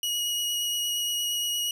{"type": "tone with vibrato", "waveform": "sawtooth", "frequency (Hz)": 2900, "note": "F#7", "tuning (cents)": -35, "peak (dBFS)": -23, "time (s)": [0.03, 1.71], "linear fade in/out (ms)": 2, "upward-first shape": "sine", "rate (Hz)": 8.6, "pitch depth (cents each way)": 10, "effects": []}